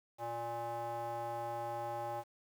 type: tone with band-pass filter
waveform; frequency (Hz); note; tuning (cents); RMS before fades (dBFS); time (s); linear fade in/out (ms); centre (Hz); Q
square; 117.4; A#2; +13; -40; 0.18-2.24; 50; 760; 4.6
effects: 10-bit